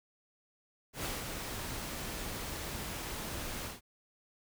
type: noise with ADSR envelope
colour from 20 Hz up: pink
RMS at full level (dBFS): -36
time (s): 0.93-3.81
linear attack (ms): 110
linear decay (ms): 170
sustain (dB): -4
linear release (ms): 150
effects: none